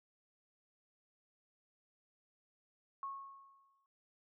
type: tone with exponential decay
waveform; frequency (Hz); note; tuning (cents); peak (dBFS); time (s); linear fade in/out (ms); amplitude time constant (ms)
sine; 1096; C#6; -20; -38; 3.03-3.86; 1; 180
effects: none